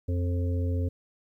harmonic tone with a mistuned harmonic, 87.5 Hz, F2, 4 cents sharp, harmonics 1 / 3 / 5 / 6, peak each -25 / -35 / -39 / -41 dBFS, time 0.08-0.89 s, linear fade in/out 10 ms, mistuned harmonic 6, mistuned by +23 cents, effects 11-bit

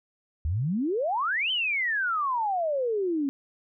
sine exponential two-way sweep, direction up then down, 71.1 to 3136 to 267.1 Hz, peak -24 dBFS, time 0.45-3.29 s, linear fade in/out 0 ms, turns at 1.51 s, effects none

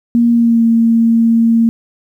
sine tone with pitch glide, 235.4 to 229.2 Hz, A#3 to A#3, +17 to -29 cents, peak -7 dBFS, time 0.15-1.69 s, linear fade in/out 0 ms, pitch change -46 cents, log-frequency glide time 0.31-0.64 s, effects 8-bit

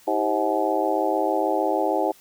harmonic tone with a mistuned harmonic, 106.5 Hz, G#2, 44 cents sharp, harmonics 3 / 4 / 5 / 6 / 7 / 8, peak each -27 / -27 / -27 / -27 / -27 / -27 dBFS, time 0.07-2.12 s, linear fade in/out 10 ms, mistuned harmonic 4, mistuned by -130 cents, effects white hiss -53 dBFS RMS until 2.2 s

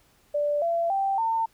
sine tone with pitch steps, 586 / 677 / 782.2 / 903.7 Hz, D5 / E5 / G5 / A5, -4 / +46 / -4 / +46 cents, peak -22 dBFS, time 0.34-1.46 s, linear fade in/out 10 ms, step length 280 ms, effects pink hiss -62 dBFS RMS until 1.53 s

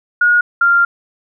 sine tone pair in turn, 1442 / 1392.3 Hz, F#6 / F6, -45 / -6 cents, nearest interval minor second, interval 61 cents, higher first, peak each -8 dBFS, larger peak neither, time 0.21-0.41 / 0.61-0.85 s, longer second, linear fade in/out 5 ms, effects none

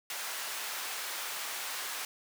pink high-pass noise, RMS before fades -38 dBFS, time 0.1-2.05 s, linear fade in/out 2 ms, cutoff 1000 Hz, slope 12 dB/octave, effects none

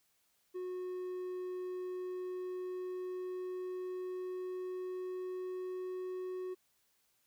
triangle tone with pitch glide, 365.3 to 368.5 Hz, F#4 to F#4, -22 to -7 cents, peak -36 dBFS, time 0.54-6.55 s, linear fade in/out 20 ms, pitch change +15 cents, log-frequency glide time 1.55-6.11 s, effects white hiss -75 dBFS RMS until 7.26 s

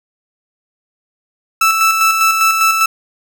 30% pulse tone with tremolo, 1318.5 Hz, E6, in tune, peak -6 dBFS, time 1.61-2.86 s, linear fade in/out 5 ms, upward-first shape square, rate 5 Hz, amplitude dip 40%, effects none

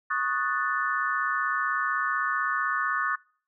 sine chord, D# half-diminished seventh, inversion third, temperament equal, 1108.7 / 1244.5 / 1480 / 1760 Hz, C#6 / D#6 / F#6 / A6, 0 / 0 / 0 / 0 cents, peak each -30 dBFS, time 0.1-3.16 s, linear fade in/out 10 ms, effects noise-tail reverb RT60 0.5 s tail -26 dB re dry

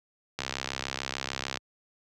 click train, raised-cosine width 0.2 ms, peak -13 dBFS, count 80, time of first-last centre 0.39-1.573 s, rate 66.8 Hz, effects high-pass 80 Hz 12 dB/octave

